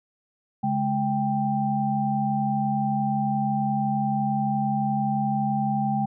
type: tone cluster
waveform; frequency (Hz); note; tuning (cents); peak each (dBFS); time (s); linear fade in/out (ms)
sine; 138.9 / 210.5 / 787; C#3 / G#3 / G5; +4 / +24 / +7; -29 / -25 / -25; 0.63-6.06; 10
effects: none